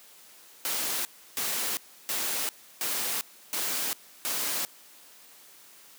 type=noise bursts; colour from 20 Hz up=white; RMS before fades=-30 dBFS; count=6; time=0.65-4.65 s; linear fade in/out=0 ms; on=400 ms; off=320 ms; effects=white hiss -53 dBFS RMS until 5.98 s + high-pass 200 Hz 12 dB/octave